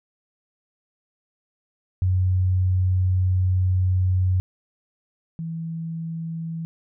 sine tone pair in turn, 92.3 / 164.07 Hz, F#2 / E3, -4 / -8 cents, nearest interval minor seventh, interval 996 cents, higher second, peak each -17 / -27 dBFS, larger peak first, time 2.02-4.4 / 5.39-6.65 s, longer first, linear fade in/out 0 ms, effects none

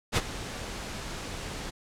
pink noise with ADSR envelope, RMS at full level -22 dBFS, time 0.12-1.71 s, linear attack 48 ms, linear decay 35 ms, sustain -15 dB, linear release 20 ms, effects low-pass 8000 Hz 12 dB/octave

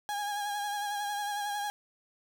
35% pulse tone with vibrato, 821 Hz, G#5, 20 cents flat, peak -30 dBFS, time 0.09-1.7 s, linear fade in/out 0 ms, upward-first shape sine, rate 11 Hz, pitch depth 32 cents each way, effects none

